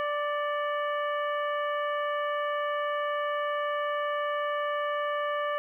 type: harmonic tone with a mistuned harmonic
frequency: 587.3 Hz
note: D5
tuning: in tune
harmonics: 1 / 2 / 3 / 4 / 5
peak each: -30 / -31 / -36 / -45 / -44 dBFS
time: 0-5.58 s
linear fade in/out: 0 ms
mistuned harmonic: 4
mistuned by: -65 cents
effects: 11-bit